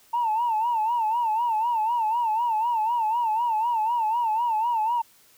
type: tone with vibrato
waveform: sine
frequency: 910 Hz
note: A#5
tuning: 42 cents flat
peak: -20 dBFS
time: 0.13-5.02 s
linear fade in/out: 10 ms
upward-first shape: sine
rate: 4 Hz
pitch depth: 110 cents each way
effects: tanh soft clip ceiling -17 dBFS + white hiss -57 dBFS RMS until 5.37 s